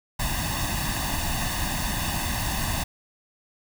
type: noise with comb filter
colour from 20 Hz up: pink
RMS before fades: -27 dBFS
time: 0.19-2.84 s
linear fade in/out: 10 ms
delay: 1.1 ms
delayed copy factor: +0.85
effects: none